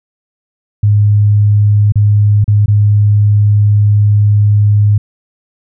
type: tone with dropouts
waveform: sine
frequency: 103.83 Hz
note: G#2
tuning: in tune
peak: -5 dBFS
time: 0.83-4.98 s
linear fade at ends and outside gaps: 5 ms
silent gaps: 1.922-1.956 / 2.443-2.479 / 2.66-2.68 s
effects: none